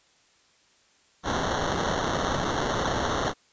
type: noise with sample-and-hold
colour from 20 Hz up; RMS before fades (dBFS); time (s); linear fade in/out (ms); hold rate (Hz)
blue; -27; 1.23-3.34; 50; 2450
effects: white hiss -62 dBFS RMS until 3.52 s + resampled to 16000 Hz